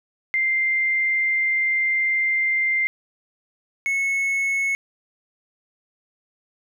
sine / triangle tone pair in turn, 2093 / 2195 Hz, C7 / C#7, 0 / -18 cents, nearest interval minor second, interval 82 cents, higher second, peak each -18 dBFS, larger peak neither, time 0.34-2.87 / 3.86-4.75 s, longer first, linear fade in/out 0 ms, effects none

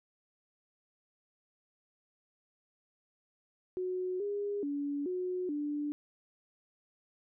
sine tone with pitch steps, 367.3 / 407.5 / 286 / 364.6 / 293.7 Hz, F#4 / G#4 / D4 / F#4 / D4, -13 / -33 / -46 / -25 / 0 cents, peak -32 dBFS, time 3.77-5.92 s, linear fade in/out 0 ms, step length 430 ms, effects none

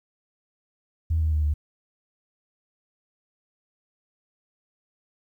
sine tone with pitch steps, 80.7 / 78.54 / 76.44 / 74.39 Hz, E2 / D#2 / D#2 / D2, -36 / +17 / -30 / +23 cents, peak -19 dBFS, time 1.1-1.54 s, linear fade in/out 10 ms, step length 110 ms, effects tanh soft clip ceiling -15 dBFS + 10-bit

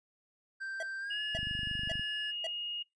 triangle tone with pitch glide, 1568 to 1709.9 Hz, G6 to A6, 0 to -50 cents, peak -35 dBFS, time 0.6-2.32 s, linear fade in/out 20 ms, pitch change +150 cents, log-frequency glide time 0.99-1.21 s
square tone bursts, 655 Hz, E5, 11 cents flat, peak -37 dBFS, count 4, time 0.8-2.468 s, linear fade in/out 2 ms, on 27 ms, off 520 ms
sine tone, 2862 Hz, F7, 42 cents sharp, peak -35 dBFS, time 1.1-2.83 s, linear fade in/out 10 ms
click train, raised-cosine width 5 ms, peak -30 dBFS, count 17, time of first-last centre 1.35-1.995 s, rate 24.8 Hz
effects noise-tail reverb RT60 0.2 s tail -21 dB re dry + resampled to 22050 Hz

